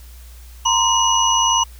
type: tone cluster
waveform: sine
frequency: 931 / 1032 / 2894 / 5960 Hz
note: A#5 / C6 / F#7 / F#8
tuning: -2 / -24 / -39 / +12 cents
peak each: -19 dBFS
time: 0.65-1.64 s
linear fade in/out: 10 ms
effects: added 60 Hz sine -37 dBFS peak until 1.79 s + white hiss -48 dBFS RMS until 1.79 s